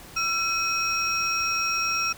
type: tone cluster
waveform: triangle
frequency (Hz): 1354 / 2538 / 5590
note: E6 / D#7 / F8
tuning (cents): +46 / +34 / +1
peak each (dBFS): -26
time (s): 0.16-2.13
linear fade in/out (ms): 10
effects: pink hiss -45 dBFS RMS until 2.17 s